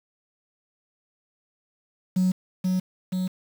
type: tone with echo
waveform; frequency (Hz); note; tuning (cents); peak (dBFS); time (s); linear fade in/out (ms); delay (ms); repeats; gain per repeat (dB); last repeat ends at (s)
triangle; 184.7; F#3; -3; -15; 2.16-2.32; 10; 480; 2; -3; 3.28
effects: tanh soft clip ceiling -15 dBFS + 7-bit